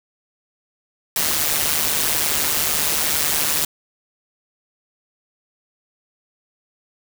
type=noise with amplitude modulation; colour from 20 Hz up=white; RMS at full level=-17 dBFS; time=1.16-3.65 s; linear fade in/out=2 ms; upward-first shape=sine; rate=151 Hz; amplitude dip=70%; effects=none